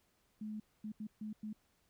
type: tone bursts at uneven times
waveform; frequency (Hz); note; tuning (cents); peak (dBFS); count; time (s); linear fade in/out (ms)
sine; 213.9; A3; -49; -40; 5; 0.41-0.6 / 0.84-0.92 / 1-1.07 / 1.21-1.33 / 1.43-1.53; 5
effects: pink hiss -75 dBFS RMS until 1.89 s